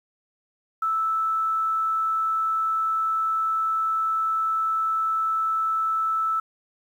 sine tone, 1315 Hz, E6, 5 cents flat, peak -21 dBFS, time 0.82-6.4 s, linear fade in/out 5 ms, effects 9-bit

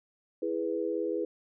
sine chord, E major, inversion none, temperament equal, 329.6 / 415.3 / 493.9 Hz, E4 / G#4 / B4, 0 / 0 / 0 cents, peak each -33 dBFS, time 0.42-1.25 s, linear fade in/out 5 ms, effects none

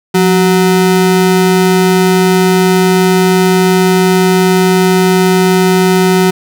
square ring-modulated tone, 277.2 Hz, C#4, in tune, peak -4 dBFS, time 0.14-6.31 s, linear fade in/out 10 ms, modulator 98.6 Hz, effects none

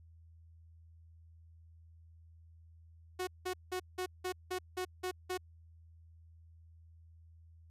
sawtooth tone bursts, 367.1 Hz, F#4, 14 cents flat, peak -31 dBFS, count 9, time 3.19-5.377 s, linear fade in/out 10 ms, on 83 ms, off 180 ms, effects added 82 Hz sine -56 dBFS peak until 7.7 s + resampled to 32000 Hz

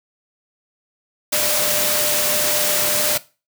sine tone in noise, 599 Hz, D5, 34 cents sharp, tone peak -26 dBFS, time 1.32-3.18 s, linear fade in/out 10 ms, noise white, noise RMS -19 dBFS, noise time 1.32-3.18 s, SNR -10 dB, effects noise-tail reverb RT60 0.3 s tail -18 dB re dry + high-pass 100 Hz 12 dB/octave

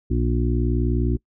harmonic tone, 59.9 Hz, A#1, 48 cents sharp, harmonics 1 / 2 / 4 / 5 / 6, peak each -21 / -24 / -27 / -28 / -29 dBFS, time 0.1-1.17 s, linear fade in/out 10 ms, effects noise-tail reverb RT60 0.1 s tail -24 dB re dry

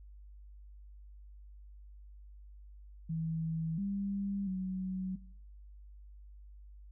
sine tone with pitch steps, 162.1 / 198.6 / 186.9 Hz, E3 / G3 / F#3, -29 / +23 / +18 cents, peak -33 dBFS, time 3.09-5.16 s, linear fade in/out 10 ms, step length 690 ms, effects noise-tail reverb RT60 0.6 s tail -20 dB re dry + added 50 Hz sine -50 dBFS peak until 6.91 s

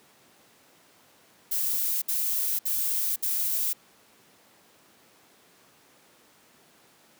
violet noise bursts, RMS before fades -27 dBFS, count 4, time 1.51-3.733 s, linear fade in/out 10 ms, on 510 ms, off 61 ms, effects pink hiss -58 dBFS RMS until 7.19 s + high-pass 200 Hz 12 dB/octave

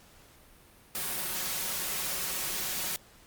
white noise with comb filter, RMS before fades -33 dBFS, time 0.95-2.96 s, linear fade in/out 0 ms, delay 5.4 ms, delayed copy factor +0.55, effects pink hiss -57 dBFS RMS until 3.26 s + Opus 48 kbps

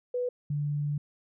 sine tone pair in turn, 493.9 / 146.29 Hz, B4 / D3, 0 / -6 cents, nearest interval octave + major sixth, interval 2106 cents, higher first, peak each -27 dBFS, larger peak neither, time 0.14-0.29 / 0.5-0.98 s, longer second, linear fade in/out 5 ms, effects none

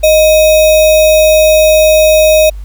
sine tone with sample-and-hold, 622 Hz, D#5, 1 cent flat, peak -3 dBFS, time 0.03-2.5 s, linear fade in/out 10 ms, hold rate 3150 Hz, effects added 50 Hz sine -21 dBFS peak until 2.64 s + pink hiss -47 dBFS RMS until 2.64 s

